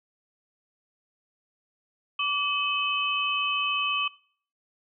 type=tone cluster; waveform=sine; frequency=1157 / 2569 / 3035 Hz; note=D6 / E7 / F#7; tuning=-26 / -45 / +43 cents; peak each=-29 dBFS; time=2.19-4.08 s; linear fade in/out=5 ms; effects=noise-tail reverb RT60 0.5 s tail -20 dB re dry